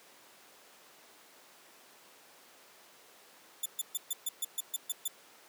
5% pulse tone bursts, 3520 Hz, A7, in tune, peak -23 dBFS, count 10, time 3.63-5.08 s, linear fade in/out 5 ms, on 28 ms, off 130 ms, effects pink hiss -57 dBFS RMS until 5.48 s + high-pass 400 Hz 12 dB/octave

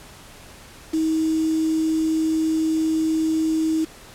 sine tone with quantisation, 318 Hz, D#4, 38 cents sharp, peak -18 dBFS, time 0.93-3.85 s, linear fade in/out 10 ms, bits 6, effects pink hiss -44 dBFS RMS until 4.14 s + low-pass 12000 Hz 12 dB/octave

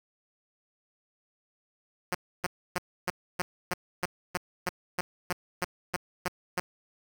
5% pulse tone bursts, 179.3 Hz, F3, 46 cents sharp, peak -16 dBFS, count 15, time 2.12-6.6 s, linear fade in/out 2 ms, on 28 ms, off 290 ms, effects 8-bit

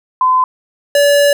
sine / square tone pair in turn, 1022 / 573.6 Hz, C6 / D5, -41 / -41 cents, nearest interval minor seventh, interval 1000 cents, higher first, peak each -8 / -8 dBFS, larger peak neither, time 0.21-0.44 / 0.95-1.33 s, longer second, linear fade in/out 2 ms, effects none

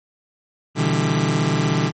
sawtooth chord, E minor seventh, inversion second, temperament just, 123.61 / 148.33 / 164.81 / 197.78 Hz, B2 / D3 / E3 / G3, +2 / +18 / 0 / +16 cents, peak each -20 / -16 / -19 / -21 dBFS, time 0.75-1.92 s, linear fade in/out 50 ms, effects MP3 32 kbps

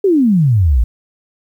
sine exponential sweep, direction down, 413.3 to 52.8 Hz, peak -8 dBFS, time 0.04-0.84 s, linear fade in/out 5 ms, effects 8-bit

